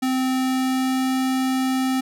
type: tone with pitch glide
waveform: square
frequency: 259.2 to 260.9 Hz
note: C4 to C4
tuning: -16 to -5 cents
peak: -20 dBFS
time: 0.02-2.01 s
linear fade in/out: 10 ms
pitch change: +11 cents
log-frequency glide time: 0.29-1.17 s
effects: none